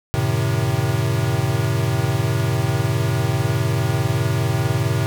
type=chord; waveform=square; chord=F# diminished seventh; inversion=none; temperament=equal with one note detuned; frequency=92.5 / 110.89 / 130.81 / 155.56 Hz; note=F#2 / A2 / C3 / Eb3; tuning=0 / +14 / 0 / 0 cents; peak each=-28 / -22 / -22 / -27 dBFS; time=0.14-5.06 s; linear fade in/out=0 ms; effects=none